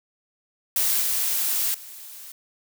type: noise with level steps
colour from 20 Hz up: blue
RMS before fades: -22 / -24 / -41 dBFS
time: 0.76-2.32 s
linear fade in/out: 2 ms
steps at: 1.01 / 1.74 s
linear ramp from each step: 5 ms
effects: none